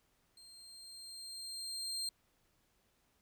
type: tone with level ramp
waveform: 30% pulse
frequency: 4186 Hz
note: C8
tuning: in tune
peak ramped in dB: -53 to -33 dBFS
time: 0.37-2.09 s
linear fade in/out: 2 ms
effects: pink hiss -75 dBFS RMS until 3.21 s